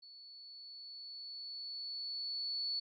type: tone with level ramp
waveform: sine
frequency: 4435 Hz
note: C#8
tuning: in tune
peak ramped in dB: -53 to -34 dBFS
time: 0.02-2.8 s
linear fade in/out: 10 ms
effects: none